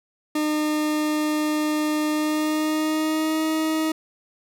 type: tone with pitch glide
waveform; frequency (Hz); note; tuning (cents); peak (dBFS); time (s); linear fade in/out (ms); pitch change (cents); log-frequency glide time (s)
40% pulse; 304.2 to 315.5; D#4 to D#4; -39 to +24; -20; 0.35-3.92; 5; +63; 2.11-3.43
effects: none